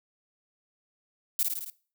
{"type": "noise with echo", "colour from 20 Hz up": "violet", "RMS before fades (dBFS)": -25, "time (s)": [1.39, 1.43], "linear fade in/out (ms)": 2, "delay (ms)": 54, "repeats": 5, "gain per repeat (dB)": -3, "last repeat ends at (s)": 1.7, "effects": ["noise-tail reverb RT60 0.4 s tail -20 dB re dry"]}